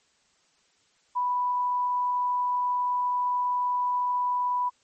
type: tone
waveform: sine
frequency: 987.8 Hz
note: B5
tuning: in tune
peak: -23 dBFS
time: 1.15-4.7 s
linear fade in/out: 20 ms
effects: white hiss -66 dBFS RMS until 4.83 s + MP3 32 kbps